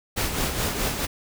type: noise with tremolo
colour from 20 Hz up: pink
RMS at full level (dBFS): -24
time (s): 0.16-1.07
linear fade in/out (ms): 20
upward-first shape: sine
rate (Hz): 4.7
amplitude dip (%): 50
effects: none